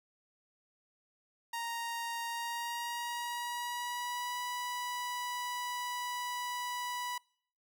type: tone with pitch glide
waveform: sawtooth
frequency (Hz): 932.3 to 982.6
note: A#5 to B5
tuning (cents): 0 to -9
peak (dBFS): -32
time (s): 1.53-7.18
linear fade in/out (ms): 5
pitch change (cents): +91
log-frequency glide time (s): 2.27-4.41
effects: noise-tail reverb RT60 0.6 s tail -26 dB re dry